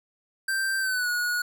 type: tone with pitch glide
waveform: square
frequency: 1568 to 1454.6 Hz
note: G6 to F#6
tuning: 0 to -30 cents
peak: -25 dBFS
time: 0.48-1.42 s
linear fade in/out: 5 ms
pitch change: -130 cents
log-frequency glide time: 0.79-1.09 s
effects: none